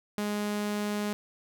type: tone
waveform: sawtooth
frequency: 207.7 Hz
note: G#3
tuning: in tune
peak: -25 dBFS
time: 0.18-1.13 s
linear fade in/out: 0 ms
effects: none